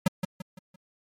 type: tone with echo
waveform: square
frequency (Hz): 185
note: F#3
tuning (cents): 0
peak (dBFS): -18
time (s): 0.06-0.08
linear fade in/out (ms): 5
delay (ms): 170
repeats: 4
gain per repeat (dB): -8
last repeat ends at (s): 0.76
effects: MP3 64 kbps